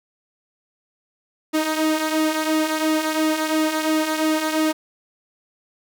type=tone with flanger; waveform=sawtooth; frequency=312.8 Hz; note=D#4; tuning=9 cents sharp; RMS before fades=-21 dBFS; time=1.53-4.73 s; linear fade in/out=20 ms; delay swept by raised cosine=1.9 to 3.6 ms; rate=2.9 Hz; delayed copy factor=-0.55; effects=none